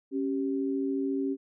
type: tone pair together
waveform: sine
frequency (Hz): 274.7 / 388.5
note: C#4 / G4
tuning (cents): -16 / -16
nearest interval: tritone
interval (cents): 600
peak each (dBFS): -28 / -32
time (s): 0.11-1.37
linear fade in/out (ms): 50
effects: none